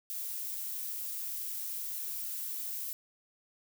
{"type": "noise", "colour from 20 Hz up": "violet", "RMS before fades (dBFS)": -38, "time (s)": [0.1, 2.93], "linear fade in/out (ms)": 0, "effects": []}